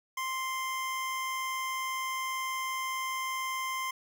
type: tone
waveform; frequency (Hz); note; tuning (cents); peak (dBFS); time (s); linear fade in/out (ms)
25% pulse; 1046.5; C6; 0; -28; 0.17-3.91; 5
effects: none